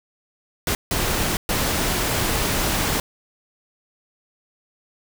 pink noise bursts at uneven times, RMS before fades -22 dBFS, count 3, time 0.67-0.75 / 0.91-1.37 / 1.49-3 s, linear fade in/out 2 ms, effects none

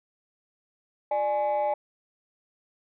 sine tone pair together, 595.3 / 838 Hz, D5 / G#5, +23 / +15 cents, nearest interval tritone, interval 592 cents, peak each -24 dBFS, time 1.11-1.74 s, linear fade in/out 5 ms, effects tanh soft clip ceiling -20 dBFS

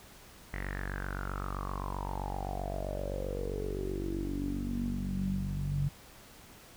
sawtooth tone with low-pass filter sweep, 47.71 Hz, G1, 46 cents flat, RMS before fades -35 dBFS, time 0.53-5.89 s, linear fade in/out 10 ms, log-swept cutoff 2000 to 140 Hz, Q 9.3, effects pink hiss -54 dBFS RMS until 6.76 s

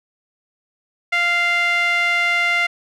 sawtooth tone with band-pass filter, 696 Hz, F5, 6 cents flat, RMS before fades -18 dBFS, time 1.12-2.67 s, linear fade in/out 10 ms, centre 2100 Hz, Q 3.3, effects none

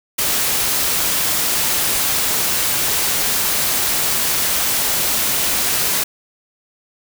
white noise, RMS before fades -18 dBFS, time 0.18-6.04 s, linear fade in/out 10 ms, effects none

